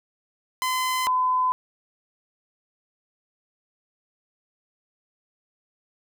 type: tone pair in turn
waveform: sawtooth / sine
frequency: 1023 / 1014.2 Hz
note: C6 / B5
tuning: -39 / +46 cents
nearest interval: unison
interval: 15 cents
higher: first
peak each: -19 / -19 dBFS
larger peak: neither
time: 0.62-1.07 / 1.07-1.52 s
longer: neither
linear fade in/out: 0 ms
effects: none